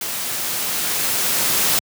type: noise with level ramp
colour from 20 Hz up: white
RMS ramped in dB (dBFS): -26 to -17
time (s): 0.01-1.79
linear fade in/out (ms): 2
effects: high-pass 100 Hz 12 dB/octave